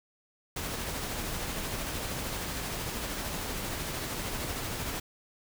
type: noise with tremolo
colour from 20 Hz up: pink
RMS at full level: -34 dBFS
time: 0.56-5 s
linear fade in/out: 5 ms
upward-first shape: sine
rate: 13 Hz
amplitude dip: 25%
effects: none